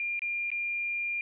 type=tone with dropouts; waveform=sine; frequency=2400 Hz; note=D7; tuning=37 cents sharp; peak=-29 dBFS; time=0-1.21 s; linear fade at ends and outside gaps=1 ms; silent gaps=0.193-0.219 / 0.503-0.516 s; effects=none